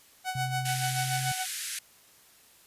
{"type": "tone with tremolo", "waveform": "sawtooth", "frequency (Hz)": 746, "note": "F#5", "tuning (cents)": 14, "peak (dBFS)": -24, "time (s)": [0.24, 1.46], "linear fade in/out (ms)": 50, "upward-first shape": "sine", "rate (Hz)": 6.9, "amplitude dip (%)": 70}
{"type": "tone with pitch glide", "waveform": "sine", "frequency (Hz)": [130, 131.89], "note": ["C3", "C3"], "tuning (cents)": [-11, 14], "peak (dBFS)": -31, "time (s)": [0.35, 1.32], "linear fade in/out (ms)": 5, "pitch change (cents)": 25, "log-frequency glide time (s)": [0.9, 1.21]}
{"type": "band-pass noise", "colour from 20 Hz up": "white", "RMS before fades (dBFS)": -36, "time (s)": [0.65, 1.79], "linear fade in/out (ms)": 5, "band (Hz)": [1500, 12000], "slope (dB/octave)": 48}
{"effects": ["white hiss -58 dBFS RMS until 2.66 s", "resampled to 32000 Hz"]}